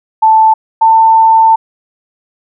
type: tone pair in turn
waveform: sine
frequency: 880 / 893.8 Hz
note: A5 / A5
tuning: 0 / +27 cents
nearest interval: unison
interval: 27 cents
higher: second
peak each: -3 dBFS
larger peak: neither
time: 0.22-0.54 / 0.81-1.56 s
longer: second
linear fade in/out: 10 ms
effects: none